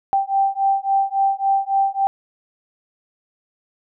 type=beating tone pair; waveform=sine; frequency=782 / 785.6 Hz; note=G5 / G5; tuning=-4 / +4 cents; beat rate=3.6 Hz; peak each=-19 dBFS; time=0.13-2.07 s; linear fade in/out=0 ms; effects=none